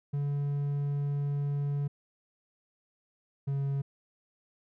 triangle tone pair in turn, 142.9 / 138.83 Hz, D3 / C#3, -47 / +3 cents, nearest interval minor second, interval 50 cents, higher first, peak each -26 dBFS, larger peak neither, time 0.13-1.88 / 3.47-3.82 s, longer first, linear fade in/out 10 ms, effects none

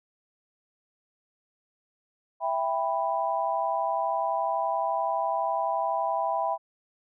sine chord, E minor, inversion none, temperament just, 659.3 / 791.1 / 988.9 Hz, E5 / G5 / B5, 0 / +16 / +2 cents, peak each -29 dBFS, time 2.4-6.58 s, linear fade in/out 50 ms, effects none

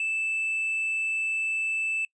sine tone with tanh clipping, 2637 Hz, E7, in tune, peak -26 dBFS, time 0-2.05 s, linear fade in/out 2 ms, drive 2 dB, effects noise-tail reverb RT60 0.1 s tail -24 dB re dry + resampled to 22050 Hz

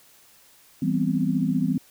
sine chord, C major seventh, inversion first, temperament equal, 164.81 / 196 / 246.9 / 261.6 Hz, E3 / G3 / B3 / C4, 0 / 0 / 0 / 0 cents, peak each -26 dBFS, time 0.82-1.78 s, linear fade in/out 5 ms, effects white hiss -55 dBFS RMS until 1.9 s

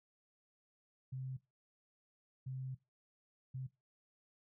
sine tone bursts at uneven times, 130.81 Hz, C3, in tune, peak -40 dBFS, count 3, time 1.12-1.37 / 2.46-2.75 / 3.54-3.67 s, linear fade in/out 10 ms, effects noise-tail reverb RT60 0.2 s tail -17 dB re dry

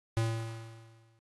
square tone with exponential decay, 113.4 Hz, A#2, 47 cents flat, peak -26 dBFS, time 0.17-1.19 s, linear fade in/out 0 ms, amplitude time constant 220 ms, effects AAC 32 kbps

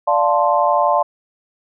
sine chord, D minor seventh, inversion none, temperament equal, 587.3 / 698.5 / 880 / 1046.5 Hz, D5 / F5 / A5 / C6, 0 / 0 / 0 / 0 cents, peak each -18 dBFS, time 0.07-1.03 s, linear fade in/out 10 ms, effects none

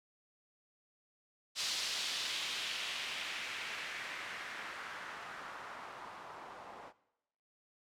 blue noise with low-pass filter sweep, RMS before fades -42 dBFS, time 1.55-6.93 s, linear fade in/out 50 ms, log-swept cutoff 4600 to 800 Hz, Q 1.6, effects noise-tail reverb RT60 0.9 s tail -19 dB re dry

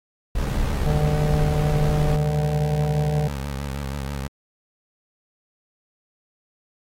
brown noise, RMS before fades -24 dBFS, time 0.35-2.16 s, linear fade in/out 5 ms
20% pulse tone with vibrato, 69.3 Hz, C#2, in tune, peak -22 dBFS, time 0.37-4.28 s, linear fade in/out 10 ms, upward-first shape sine, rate 6.2 Hz, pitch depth 77 cents each way
harmonic tone, 150 Hz, D3, 37 cents sharp, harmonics 1 / 3 / 4 / 5, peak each -20 / -30 / -32 / -34 dBFS, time 0.86-3.28 s, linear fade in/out 5 ms
effects AAC 48 kbps

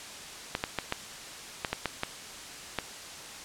clicks, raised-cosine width 0.3 ms, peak -12 dBFS, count 9, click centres 0.551 / 0.639 / 0.787 / 0.924 / 1.648 / 1.73 / 1.857 / 2.034 / 2.787 s, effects white hiss -43 dBFS RMS until 3.44 s + low-pass 8000 Hz 12 dB/octave

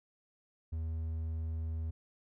triangle tone, 80.5 Hz, E2, 41 cents flat, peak -32 dBFS, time 0.72-1.91 s, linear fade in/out 10 ms, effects none

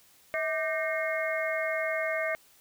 sine tone cluster, 642 / 1190 / 1553 / 1841 / 2150 Hz, E5 / D6 / G6 / A#6 / C7, -46 / +22 / -17 / -22 / +47 cents, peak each -30 / -39 / -38 / -36 / -33 dBFS, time 0.34-2.35 s, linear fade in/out 0 ms, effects white hiss -60 dBFS RMS until 2.6 s

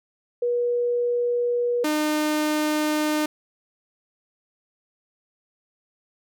sine / sawtooth tone pair in turn, 482.6 / 304 Hz, B4 / D#4, -40 / -40 cents, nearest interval minor sixth, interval 800 cents, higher first, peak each -20 / -17 dBFS, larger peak second, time 0.42-1.84 / 1.84-3.26 s, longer neither, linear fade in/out 5 ms, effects none

